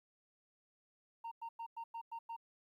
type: tone bursts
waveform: sine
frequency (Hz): 920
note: A#5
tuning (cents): -23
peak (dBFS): -39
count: 7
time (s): 1.24-2.365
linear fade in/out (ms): 10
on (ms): 75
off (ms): 100
effects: tanh soft clip ceiling -41 dBFS + 13-bit